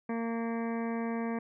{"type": "harmonic tone", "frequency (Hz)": 230, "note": "A#3", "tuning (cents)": -23, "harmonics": [1, 2, 3, 4, 5, 7, 8, 9, 10], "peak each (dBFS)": [-32, -38, -42, -44, -46, -49, -50, -51, -52], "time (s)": [0.09, 1.39], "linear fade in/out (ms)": 5, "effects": []}